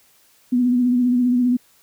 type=tone with vibrato; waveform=sine; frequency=246.9 Hz; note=B3; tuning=in tune; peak=-14 dBFS; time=0.52-1.57 s; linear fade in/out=10 ms; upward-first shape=sine; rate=15 Hz; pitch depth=38 cents each way; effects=white hiss -56 dBFS RMS until 1.82 s